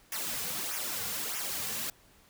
white noise with flanger, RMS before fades -35 dBFS, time 0.12-1.9 s, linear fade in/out 2 ms, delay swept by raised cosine 0.23 to 3.23 ms, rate 1.6 Hz, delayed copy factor -0.75, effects pink hiss -61 dBFS RMS until 2.29 s

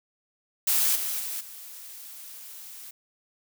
blue noise with level steps, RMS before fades -23 / -30 / -33 / -43 dBFS, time 0.67-2.91 s, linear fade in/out 5 ms, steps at 0.95 / 1.19 / 1.4 s, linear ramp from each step 10 ms, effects none

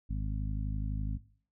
harmonic tone, 51.91 Hz, G#1, in tune, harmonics 1 / 2 / 3 / 4 / 5, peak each -32 / -38 / -42 / -44 / -46 dBFS, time 0.09-1.18 s, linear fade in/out 20 ms, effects noise-tail reverb RT60 0.5 s tail -18 dB re dry

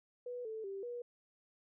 sine tone with pitch steps, 490.9 / 440.2 / 391.7 / 482.4 Hz, B4 / A4 / G4 / B4, -10 / +1 / -1 / -41 cents, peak -40 dBFS, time 0.26-1.02 s, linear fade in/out 5 ms, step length 190 ms, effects none

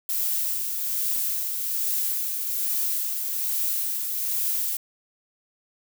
violet noise with tremolo, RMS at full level -25 dBFS, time 0.09-4.77 s, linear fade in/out 2 ms, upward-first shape sine, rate 1.2 Hz, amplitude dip 35%, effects none

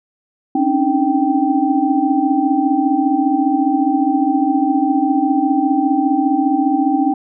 sine tone cluster, 270 / 284.7 / 309.7 / 780 Hz, C#4 / C#4 / D#4 / G5, -45 / +46 / -8 / -9 cents, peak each -18 dBFS, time 0.55-7.14 s, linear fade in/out 5 ms, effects none

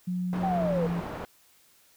sine tone with pitch glide, 180.5 to 171.85 Hz, F#3 to F3, -43 to -28 cents, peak -27 dBFS, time 0.07-1.01 s, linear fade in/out 10 ms, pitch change -85 cents, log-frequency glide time 0.53-0.79 s
white low-pass noise, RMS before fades -37 dBFS, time 0.33-1.25 s, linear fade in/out 0 ms, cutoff 840 Hz, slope 12 dB/octave
sine linear sweep, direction down, 792 to 466.2 Hz, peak -26 dBFS, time 0.43-0.87 s, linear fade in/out 5 ms
effects white hiss -61 dBFS RMS until 1.96 s

